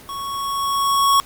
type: tone with level ramp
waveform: square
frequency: 1108.7 Hz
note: C#6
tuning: in tune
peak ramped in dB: -28 to -12 dBFS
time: 0.09-1.2 s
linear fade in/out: 0 ms
effects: pink hiss -43 dBFS RMS until 1.25 s + Opus 48 kbps